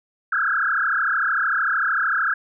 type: tone with frequency modulation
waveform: sine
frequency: 1480 Hz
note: F#6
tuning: in tune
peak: -18 dBFS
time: 0.32-2.34 s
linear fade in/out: 5 ms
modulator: 33.3 Hz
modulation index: 5.5
effects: none